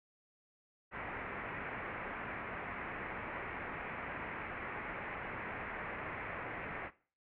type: low-pass noise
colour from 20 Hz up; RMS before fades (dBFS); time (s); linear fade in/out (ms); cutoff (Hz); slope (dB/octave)
white; -43; 0.91-6.91; 50; 2300; 48
effects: noise-tail reverb RT60 0.4 s tail -18 dB re dry